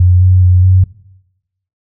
sine tone with pitch steps, 90.2 / 92.1 / 90.6 / 93.1 Hz, F#2 / F#2 / F#2 / F#2, -44 / -7 / -36 / +11 cents, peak -4 dBFS, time 0-0.84 s, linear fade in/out 5 ms, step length 210 ms, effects noise-tail reverb RT60 0.9 s tail -20 dB re dry

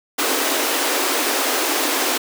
pink high-pass noise, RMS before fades -20 dBFS, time 0.18-2.18 s, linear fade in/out 10 ms, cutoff 260 Hz, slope 96 dB/octave, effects none

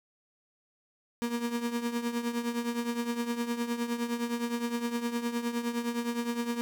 35% pulse tone with tremolo, 236.6 Hz, A#3, 26 cents sharp, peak -25 dBFS, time 1.22-6.61 s, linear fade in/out 0 ms, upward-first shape triangle, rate 9.7 Hz, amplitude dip 75%, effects none

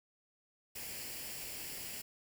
white noise with comb filter, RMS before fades -44 dBFS, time 0.75-2.02 s, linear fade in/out 10 ms, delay 0.4 ms, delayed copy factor +0.55, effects none

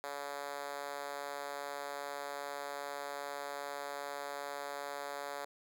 5% pulse tone with high-pass filter, 142.5 Hz, C#3, 48 cents sharp, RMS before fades -42 dBFS, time 0.04-5.45 s, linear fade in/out 0 ms, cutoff 540 Hz, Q 1.9, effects none

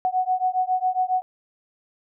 sine beating tone pair, 737 / 744.3 Hz, F#5 / F#5, -7 / +10 cents, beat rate 7.3 Hz, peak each -23 dBFS, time 0.05-1.22 s, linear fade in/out 0 ms, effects none

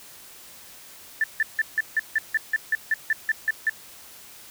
sine tone bursts, 1767 Hz, A6, 7 cents sharp, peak -18 dBFS, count 14, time 1.21-3.696 s, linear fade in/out 2 ms, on 29 ms, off 160 ms, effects white hiss -46 dBFS RMS until 4.5 s

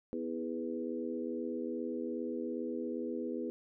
harmonic tone with a mistuned harmonic, 82.41 Hz, E2, in tune, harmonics 3 / 4 / 5 / 6, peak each -39 / -40 / -41 / -42 dBFS, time 0.13-3.5 s, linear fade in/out 0 ms, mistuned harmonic 4, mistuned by -28 cents, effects none

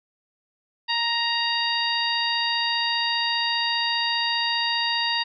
harmonic tone, 935 Hz, A#5, 5 cents sharp, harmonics 1 / 2 / 3 / 4 / 5, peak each -28 / -28 / -28 / -28 / -28 dBFS, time 0.88-5.24 s, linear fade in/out 20 ms, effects none

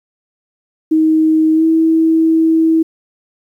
sine tone with pitch glide, 315.6 to 323.2 Hz, D#4 to E4, +25 to -34 cents, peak -8 dBFS, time 0.91-2.83 s, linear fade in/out 10 ms, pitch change +41 cents, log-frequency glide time 1.54-1.64 s, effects 8-bit

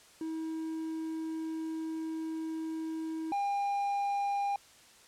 triangle tone pair in turn, 320.5 / 803.9 Hz, E4 / G5, -49 / +43 cents, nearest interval octave + major third, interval 1592 cents, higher second, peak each -32 / -27 dBFS, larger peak second, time 0.21-3.32 / 3.32-4.56 s, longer first, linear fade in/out 2 ms, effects white hiss -58 dBFS RMS until 5.07 s + low-pass 9000 Hz 12 dB/octave

